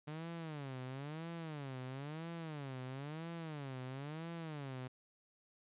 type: tone with vibrato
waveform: sawtooth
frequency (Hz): 146.83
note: D3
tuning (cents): 0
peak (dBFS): -39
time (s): 0.07-4.88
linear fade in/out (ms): 10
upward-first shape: sine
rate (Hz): 1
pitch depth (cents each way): 240
effects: resampled to 8000 Hz